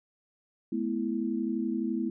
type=chord; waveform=sine; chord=A suspended second; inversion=none; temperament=equal with one note detuned; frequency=215.1 / 246.9 / 329.6 Hz; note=A3 / B3 / E4; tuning=-39 / 0 / 0 cents; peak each=-32 dBFS; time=0.72-2.1 s; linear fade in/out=5 ms; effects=none